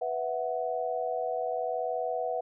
sine chord, B suspended fourth, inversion none, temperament equal, 493.9 / 659.3 / 740 Hz, B4 / E5 / F#5, 0 / 0 / 0 cents, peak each -33 dBFS, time 0.01-2.41 s, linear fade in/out 10 ms, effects none

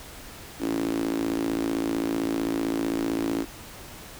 sawtooth tone with high-pass filter, 55.6 Hz, A1, 19 cents sharp, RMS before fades -27 dBFS, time 0.59-3.46 s, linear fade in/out 50 ms, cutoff 300 Hz, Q 8.4, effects pink hiss -43 dBFS RMS until 4.19 s

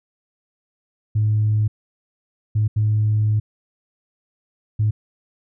sine tone bursts at uneven times, 107 Hz, A2, 48 cents flat, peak -14 dBFS, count 4, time 1.15-1.68 / 2.55-2.68 / 2.76-3.4 / 4.79-4.91 s, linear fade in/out 10 ms, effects tanh soft clip ceiling -11 dBFS

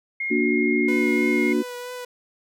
sine tone, 2142 Hz, C7, 40 cents sharp, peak -24 dBFS, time 0.2-1.53 s, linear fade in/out 5 ms
sine chord, Bb augmented, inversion none, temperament just, 233.1 / 291.4 / 364.2 Hz, Bb3 / D4 / F#4, 0 / -13 / -27 cents, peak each -23 dBFS, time 0.3-1.63 s, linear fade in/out 20 ms
sawtooth tone with vibrato, 493.9 Hz, B4, in tune, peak -28 dBFS, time 0.88-2.05 s, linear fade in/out 5 ms, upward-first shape triangle, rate 3.1 Hz, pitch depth 22 cents each way
effects none

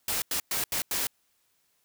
white noise bursts at uneven times, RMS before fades -29 dBFS, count 5, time 0.08-0.22 / 0.31-0.4 / 0.51-0.64 / 0.72-0.82 / 0.91-1.07 s, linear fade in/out 2 ms, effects white hiss -71 dBFS RMS until 1.84 s

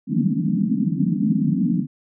pink band-pass noise, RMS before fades -20 dBFS, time 0.07-1.87 s, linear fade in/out 50 ms, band 150 to 290 Hz, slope 96 dB/octave, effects none

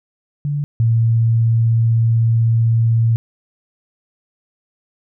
sine tone pair in turn, 145 / 114.49 Hz, D3 / A#2, -22 / -31 cents, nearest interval major third, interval 409 cents, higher first, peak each -17 / -11 dBFS, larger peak second, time 0.45-0.64 / 0.8-3.16 s, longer second, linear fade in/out 0 ms, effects none

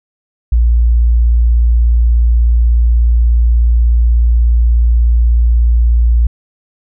sine tone, 58.27 Hz, A#1, in tune, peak -6 dBFS, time 0.52-6.27 s, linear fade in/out 5 ms, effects none

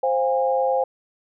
sine tone cluster, 525 / 705 / 814 Hz, C5 / F5 / G#5, +6 / +16 / -35 cents, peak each -20 / -26 / -23 dBFS, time 0.03-0.84 s, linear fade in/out 5 ms, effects none

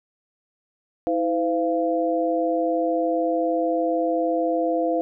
sine tone cluster, 323.4 / 510 / 686 Hz, E4 / C5 / F5, -33 / -44 / -31 cents, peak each -24 dBFS, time 1.07-5.01 s, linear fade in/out 0 ms, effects none

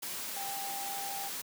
sine tone in noise, 793 Hz, G5, 20 cents sharp, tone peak -39 dBFS, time 0.36-1.29 s, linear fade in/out 10 ms, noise white, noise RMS -39 dBFS, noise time 0.02-1.42 s, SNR -3 dB, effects high-pass 150 Hz 12 dB/octave

